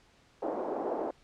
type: band-pass noise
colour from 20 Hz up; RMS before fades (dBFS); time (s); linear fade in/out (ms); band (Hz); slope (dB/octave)
white; -34; 0.42-1.11; 5; 280 to 740; 24
effects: pink hiss -63 dBFS RMS until 1.23 s + low-pass 6000 Hz 12 dB/octave